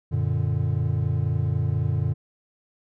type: chord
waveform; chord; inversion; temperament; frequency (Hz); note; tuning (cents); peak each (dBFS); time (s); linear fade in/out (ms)
triangle; Gb augmented; none; equal; 92.5 / 116.54 / 146.83; Gb2 / Bb2 / D3; 0 / 0 / 0; -24 / -23 / -24; 0.11-2.14; 20
effects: none